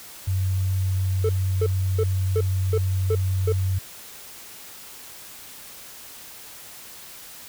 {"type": "tone", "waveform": "sine", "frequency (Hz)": 94.4, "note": "F#2", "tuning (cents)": 35, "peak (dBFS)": -20, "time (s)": [0.27, 3.79], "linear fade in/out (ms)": 10}
{"type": "tone bursts", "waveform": "triangle", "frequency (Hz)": 440, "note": "A4", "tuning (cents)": 0, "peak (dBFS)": -18, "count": 7, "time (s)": [1.24, 3.524], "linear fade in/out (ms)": 5, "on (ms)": 52, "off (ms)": 320}
{"effects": ["white hiss -42 dBFS RMS until 7.48 s"]}